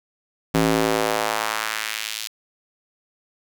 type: tone with high-pass filter sweep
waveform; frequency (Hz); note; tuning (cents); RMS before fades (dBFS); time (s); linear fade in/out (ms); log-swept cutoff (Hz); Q
square; 54.6; A1; -13; -23; 0.54-2.28; 10; 200 to 3900; 1.2
effects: 7-bit